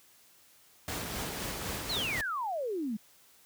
pink noise with tremolo, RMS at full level -35 dBFS, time 0.88-2.21 s, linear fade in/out 0 ms, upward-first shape sine, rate 3.9 Hz, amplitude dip 30%
sine exponential sweep, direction down, 4435 to 201 Hz, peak -31 dBFS, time 1.89-2.97 s, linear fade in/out 10 ms
effects white hiss -61 dBFS RMS until 3.45 s + high-pass 60 Hz 12 dB/octave

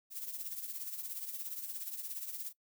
violet noise with tremolo, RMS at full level -39 dBFS, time 0.1-2.53 s, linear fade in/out 50 ms, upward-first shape triangle, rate 17 Hz, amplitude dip 70%, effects noise-tail reverb RT60 0.1 s tail -20 dB re dry

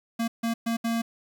square tone bursts at uneven times, 230 Hz, A#3, 23 cents flat, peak -25 dBFS, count 4, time 0.19-0.28 / 0.43-0.54 / 0.66-0.77 / 0.84-1.02 s, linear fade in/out 10 ms, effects 9-bit

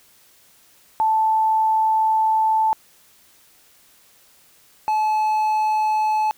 sine / triangle tone pair in turn, 878 / 861.4 Hz, A5 / A5, -4 / -37 cents, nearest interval unison, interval 33 cents, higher first, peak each -15 dBFS, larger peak neither, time 1-2.73 / 4.88-6.31 s, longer first, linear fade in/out 0 ms, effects white hiss -54 dBFS RMS until 6.37 s

